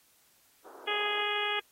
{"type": "band-pass noise", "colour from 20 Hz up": "pink", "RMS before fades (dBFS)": -50, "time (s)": [0.64, 1.24], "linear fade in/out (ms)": 20, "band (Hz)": [310, 1400], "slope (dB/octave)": 48}
{"type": "harmonic tone", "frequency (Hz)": 415.3, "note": "G#4", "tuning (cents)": 0, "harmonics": [1, 2, 3, 4, 5, 6, 7, 8], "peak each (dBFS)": [-37, -37, -37, -37, -37, -37, -37, -37], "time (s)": [0.87, 1.6], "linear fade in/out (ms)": 10}
{"effects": ["white hiss -65 dBFS RMS until 1.71 s", "AAC 48 kbps"]}